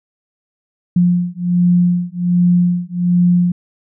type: beating tone pair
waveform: sine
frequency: 176 / 177.3 Hz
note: F3 / F3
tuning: +14 / +26 cents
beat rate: 1.3 Hz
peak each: -14 dBFS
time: 0.96-3.52 s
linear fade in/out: 5 ms
effects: none